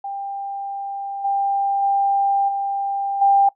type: tone with level steps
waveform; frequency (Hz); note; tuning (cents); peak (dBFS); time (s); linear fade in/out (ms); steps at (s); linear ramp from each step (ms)
sine; 794; G5; +22; -25 / -17 / -15 / -20 / -11; 0.04-3.49; 5; 1.24 / 1.82 / 2.48 / 3.21; 10
effects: noise-tail reverb RT60 0.1 s tail -20 dB re dry